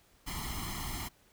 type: noise with comb filter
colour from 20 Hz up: pink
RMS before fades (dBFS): -38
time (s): 0.26-1.09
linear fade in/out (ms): 20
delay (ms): 0.96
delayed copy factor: +0.9
effects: pink hiss -65 dBFS RMS until 1.32 s